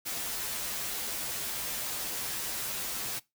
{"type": "noise with comb filter", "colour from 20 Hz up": "white", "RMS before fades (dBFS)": -35, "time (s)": [0.05, 3.2], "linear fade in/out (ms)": 20, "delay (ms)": 11, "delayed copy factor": -0.85, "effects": ["noise-tail reverb RT60 0.2 s tail -21 dB re dry"]}